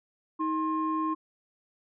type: tone pair together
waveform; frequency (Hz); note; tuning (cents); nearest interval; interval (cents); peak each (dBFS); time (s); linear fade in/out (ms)
sine; 316 / 1063; D#4 / C6; +27 / +27; octave + major sixth; 2100; -28; 0.39-1.15; 20
effects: tanh soft clip ceiling -20 dBFS